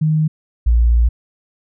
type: tone pair in turn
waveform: sine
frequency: 155.56 / 58.27 Hz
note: D#3 / A#1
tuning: 0 / 0 cents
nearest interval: octave + perfect fourth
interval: 1700 cents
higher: first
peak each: -12 / -9 dBFS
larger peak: second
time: 0.01-0.28 / 0.66-1.09 s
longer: second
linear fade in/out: 10 ms
effects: none